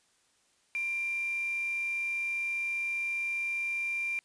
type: tone with quantisation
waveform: sine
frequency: 2375 Hz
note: D7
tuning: 19 cents sharp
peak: -30 dBFS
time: 0.75-4.19 s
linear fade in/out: 0 ms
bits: 7
effects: white hiss -69 dBFS RMS until 4.24 s + resampled to 22050 Hz